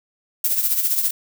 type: noise with tremolo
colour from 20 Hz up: violet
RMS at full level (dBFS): -17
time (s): 0.44-1.11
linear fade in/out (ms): 5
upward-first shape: triangle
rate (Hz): 15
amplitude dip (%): 70
effects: none